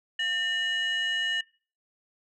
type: tone pair together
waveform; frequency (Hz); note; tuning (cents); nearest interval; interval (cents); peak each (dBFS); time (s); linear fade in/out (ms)
sine; 1805 / 2908; A6 / F#7; +44 / -31; minor sixth; 825; -27 / -27; 0.19-1.41; 5
effects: noise-tail reverb RT60 0.4 s tail -24 dB re dry + tanh soft clip ceiling -22 dBFS